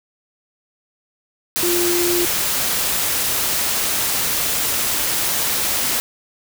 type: tone in noise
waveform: sine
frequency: 349.2 Hz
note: F4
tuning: in tune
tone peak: -18 dBFS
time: 1.63-2.25 s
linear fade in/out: 0 ms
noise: white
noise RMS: -20 dBFS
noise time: 1.56-6 s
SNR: -1 dB
effects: none